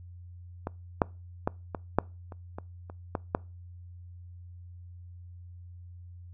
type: clicks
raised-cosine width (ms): 1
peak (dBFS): -18 / -7 / -12 / -18 / -7 / -29 / -23 / -29 / -15 / -10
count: 10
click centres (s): 0.671 / 1.018 / 1.475 / 1.748 / 1.986 / 2.322 / 2.585 / 2.899 / 3.152 / 3.349
effects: noise-tail reverb RT60 0.3 s tail -24 dB re dry + added 88 Hz sine -44 dBFS peak until 6.33 s